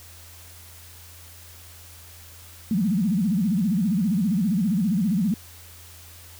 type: tone with vibrato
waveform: sine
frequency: 197.5 Hz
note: G3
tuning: 13 cents sharp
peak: -19 dBFS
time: 2.71-5.34 s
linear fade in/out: 2 ms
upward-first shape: sine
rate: 15 Hz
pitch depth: 260 cents each way
effects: added 85 Hz sine -47 dBFS peak until 6.39 s + white hiss -47 dBFS RMS until 6.39 s